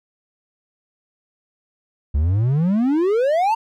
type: exponential sweep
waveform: triangle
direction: up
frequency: 67.5 to 932.3 Hz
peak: -13 dBFS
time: 2.14-3.55 s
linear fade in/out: 10 ms
effects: none